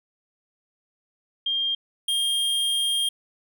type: tone pair in turn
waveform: sine / square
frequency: 3205 / 3218 Hz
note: G7 / G7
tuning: +38 / +45 cents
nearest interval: unison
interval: 7 cents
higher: second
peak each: -22 dBFS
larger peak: neither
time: 1.46-1.75 / 2.08-3.09 s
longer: second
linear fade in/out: 5 ms
effects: none